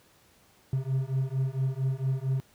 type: beating tone pair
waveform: triangle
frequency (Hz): 130.6 / 135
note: C3 / C#3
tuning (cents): -3 / -45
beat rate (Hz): 4.4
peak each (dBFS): -27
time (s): 0.73-2.4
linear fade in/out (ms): 0
effects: pink hiss -61 dBFS RMS until 2.54 s + high-pass 60 Hz 12 dB/octave